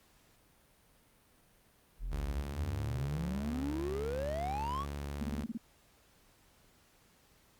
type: exponential sweep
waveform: triangle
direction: up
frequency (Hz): 38.89 to 1174.7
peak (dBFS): -33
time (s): 1.99-4.86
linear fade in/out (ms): 50
type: tone with vibrato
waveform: sawtooth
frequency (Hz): 71.4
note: D2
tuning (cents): -48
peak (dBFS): -34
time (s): 2.11-5.45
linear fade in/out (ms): 20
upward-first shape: sine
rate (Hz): 4.3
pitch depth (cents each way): 12
type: tone bursts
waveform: sine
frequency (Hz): 227.4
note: A#3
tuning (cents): -43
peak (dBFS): -34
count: 7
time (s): 5.21-5.575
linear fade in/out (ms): 5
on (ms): 29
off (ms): 27
effects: pink hiss -66 dBFS RMS until 7.59 s + Opus 48 kbps